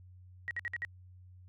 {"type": "tone bursts", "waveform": "sine", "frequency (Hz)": 1900, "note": "A#6", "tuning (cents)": 33, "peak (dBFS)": -33, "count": 5, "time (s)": [0.48, 0.849], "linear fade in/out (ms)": 0, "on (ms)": 29, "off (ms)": 56, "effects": ["added 91 Hz sine -52 dBFS peak until 1.48 s"]}